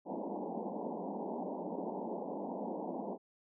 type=band-pass noise; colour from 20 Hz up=pink; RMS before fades=-40 dBFS; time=0.05-3.18 s; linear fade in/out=50 ms; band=180 to 950 Hz; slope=96 dB/octave; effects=none